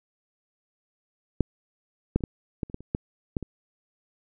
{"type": "clicks", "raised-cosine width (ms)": 3, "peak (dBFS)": [-7, -8, -30, -13, -15, -30, -18, -30, -12, -13, -21], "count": 11, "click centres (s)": [1.407, 2.16, 2.207, 2.238, 2.632, 2.699, 2.744, 2.806, 2.949, 3.368, 3.427], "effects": []}